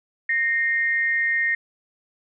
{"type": "tone pair together", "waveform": "sine", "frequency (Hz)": [1848, 2103], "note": ["A#6", "C7"], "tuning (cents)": [-16, 8], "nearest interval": "major second", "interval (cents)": 224, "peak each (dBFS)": [-20, -25], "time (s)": [0.29, 1.55], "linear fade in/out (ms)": 5, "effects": []}